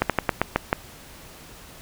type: slowing click train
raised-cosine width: 0.5 ms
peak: -3 dBFS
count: 7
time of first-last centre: 0.02-0.729 s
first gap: 77 ms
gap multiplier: 1.17
effects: pink hiss -45 dBFS RMS until 1.81 s